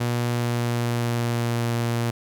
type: tone with pitch glide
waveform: sawtooth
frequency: 120 to 117.73 Hz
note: B2 to A#2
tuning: -49 to +18 cents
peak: -18 dBFS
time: 0-2.11 s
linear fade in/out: 10 ms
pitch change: -33 cents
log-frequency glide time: 0.22-1.72 s
effects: none